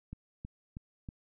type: click train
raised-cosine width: 5 ms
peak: -29 dBFS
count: 4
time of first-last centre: 0.13-1.088 s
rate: 3.13 Hz
effects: none